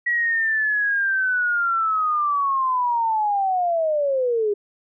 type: linear sweep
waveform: sine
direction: down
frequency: 1929 to 401.3 Hz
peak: -18 dBFS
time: 0.06-4.54 s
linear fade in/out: 10 ms
effects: none